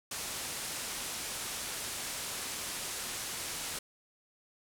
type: low-pass noise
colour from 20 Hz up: white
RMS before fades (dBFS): -39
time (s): 0.11-3.79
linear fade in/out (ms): 5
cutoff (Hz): 11000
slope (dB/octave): 24
effects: none